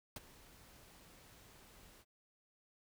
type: noise with ADSR envelope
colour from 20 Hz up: pink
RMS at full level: -43 dBFS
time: 0.16-2.05 s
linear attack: 3 ms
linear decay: 24 ms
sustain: -18 dB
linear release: 51 ms
effects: none